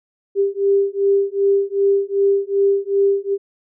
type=beating tone pair; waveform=sine; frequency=395.5 / 398.1 Hz; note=G4 / G4; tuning=+15 / +27 cents; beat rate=2.6 Hz; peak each=-17 dBFS; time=0.35-3.38 s; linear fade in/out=50 ms; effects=none